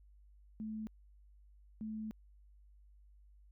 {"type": "tone bursts at uneven times", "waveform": "sine", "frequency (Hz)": 217.4, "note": "A3", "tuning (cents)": -21, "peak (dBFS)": -39, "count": 2, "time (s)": [[0.6, 0.87], [1.81, 2.11]], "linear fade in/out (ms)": 0, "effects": ["added 50 Hz sine -59 dBFS peak until 3.51 s"]}